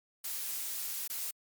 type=noise with dropouts; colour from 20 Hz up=blue; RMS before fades=-37 dBFS; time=0.24-1.31 s; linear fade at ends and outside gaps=5 ms; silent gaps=1.077-1.098 s; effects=MP3 96 kbps